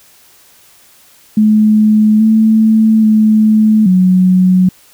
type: tone with pitch steps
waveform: sine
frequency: 214.3 / 219.8 / 216.2 / 184.3 Hz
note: A3 / A3 / A3 / F#3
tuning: -45 / -2 / -30 / -7 cents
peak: -5 dBFS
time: 1.37-4.69 s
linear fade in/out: 5 ms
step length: 830 ms
effects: white hiss -45 dBFS RMS until 4.93 s